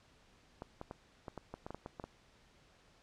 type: clicks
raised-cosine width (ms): 1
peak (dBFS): -29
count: 12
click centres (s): 0.621 / 0.814 / 0.911 / 1.282 / 1.377 / 1.54 / 1.665 / 1.706 / 1.746 / 1.861 / 1.998 / 2.04
effects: pink hiss -66 dBFS RMS until 3.02 s + low-pass 6000 Hz 12 dB/octave